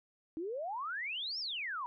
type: exponential two-way sweep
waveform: sine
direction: up then down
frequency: 307.3 to 5588 to 940 Hz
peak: -36 dBFS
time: 0.37-1.86 s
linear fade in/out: 0 ms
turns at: 1.39 s
effects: none